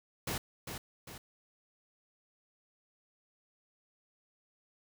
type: noise with echo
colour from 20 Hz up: pink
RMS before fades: -36 dBFS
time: 0.27-0.38 s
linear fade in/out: 5 ms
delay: 400 ms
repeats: 2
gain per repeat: -6 dB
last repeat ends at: 1.18 s
effects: none